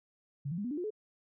sine tone with pitch steps, 141 / 169.63 / 204.1 / 245.5 / 295.3 / 355.3 / 427.4 Hz, C#3 / E3 / G#3 / B3 / D4 / F4 / G#4, +30 / +50 / -30 / -10 / +10 / +30 / +50 cents, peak -33 dBFS, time 0.45-0.905 s, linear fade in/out 10 ms, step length 65 ms, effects none

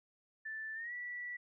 sine tone with pitch glide, 1761 to 1954 Hz, A6 to B6, +1 to -19 cents, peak -40 dBFS, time 0.45-1.37 s, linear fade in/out 10 ms, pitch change +180 cents, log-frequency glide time 0.74-0.93 s, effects none

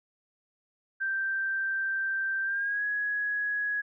sine tone with pitch glide, 1568 to 1670.9 Hz, G6 to G#6, 0 to +10 cents, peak -27 dBFS, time 1-3.82 s, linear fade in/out 20 ms, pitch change +110 cents, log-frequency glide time 2.43-2.84 s, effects none

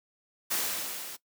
white noise with level ramp, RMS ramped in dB -28 to -42 dBFS, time 0.5-1.17 s, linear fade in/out 20 ms, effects noise-tail reverb RT60 0.1 s tail -19 dB re dry + high-pass 200 Hz 12 dB/octave

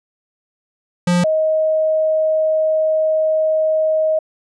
square / sine tone pair in turn, 176.4 / 628.6 Hz, F3 / D#5, +18 / +18 cents, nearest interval octave + minor seventh, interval 2200 cents, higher second, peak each -13 dBFS, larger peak neither, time 1.07-1.24 / 1.24-4.19 s, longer second, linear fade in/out 5 ms, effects resampled to 22050 Hz

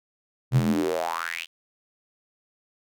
square tone with high-pass filter sweep, 41.71 Hz, E1, 21 cents sharp, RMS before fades -25 dBFS, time 0.51-1.47 s, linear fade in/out 50 ms, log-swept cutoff 110 to 3200 Hz, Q 6.1, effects none

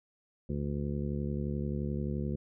harmonic tone, 71.5 Hz, D2, 46 cents flat, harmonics 1 / 2 / 3 / 4 / 5 / 6 / 7, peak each -37 / -35 / -36 / -48 / -41 / -47 / -46 dBFS, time 0.49-2.36 s, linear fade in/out 5 ms, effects none

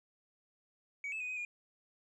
sine tone with pitch steps, 2260 / 2611 / 2488 / 2513 / 2429 Hz, C#7 / E7 / D#7 / D#7 / D#7, +33 / -17 / -1 / +17 / -42 cents, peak -35 dBFS, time 1.04-1.45 s, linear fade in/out 2 ms, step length 82 ms, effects tanh soft clip ceiling -35 dBFS

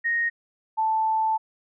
sine tone pair in turn, 1864.7 / 880 Hz, A#6 / A5, 0 / 0 cents, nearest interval octave + minor second, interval 1300 cents, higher first, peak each -21 / -20 dBFS, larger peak second, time 0.04-0.3 / 0.77-1.38 s, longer second, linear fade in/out 20 ms, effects none

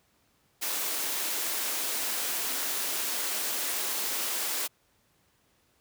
white high-pass noise, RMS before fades -31 dBFS, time 0.61-4.68 s, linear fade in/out 20 ms, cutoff 250 Hz, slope 24 dB/octave, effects pink hiss -68 dBFS RMS until 5.8 s + high-pass 60 Hz 12 dB/octave

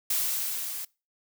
blue noise with level ramp, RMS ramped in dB -26 to -36 dBFS, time 0.1-0.85 s, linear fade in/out 5 ms, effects noise-tail reverb RT60 0.3 s tail -24 dB re dry

